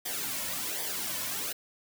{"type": "noise with flanger", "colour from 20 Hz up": "white", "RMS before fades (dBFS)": -34, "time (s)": [0.05, 1.53], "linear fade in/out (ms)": 10, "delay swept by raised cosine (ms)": [0.73, 2.53], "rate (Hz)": 1.3, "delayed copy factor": -0.7, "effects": []}